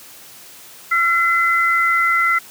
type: tone pair together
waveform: sine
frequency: 1360.3 / 2035 Hz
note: F6 / C7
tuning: -46 / -49 cents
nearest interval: perfect fifth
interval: 697 cents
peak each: -16 dBFS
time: 0.91-2.39 s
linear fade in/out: 10 ms
effects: white hiss -41 dBFS RMS until 2.5 s + high-pass 80 Hz 12 dB/octave